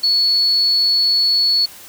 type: tone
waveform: sine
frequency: 4404 Hz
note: C#8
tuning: 12 cents flat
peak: -12 dBFS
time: 0.03-1.66 s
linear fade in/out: 10 ms
effects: white hiss -39 dBFS RMS until 1.88 s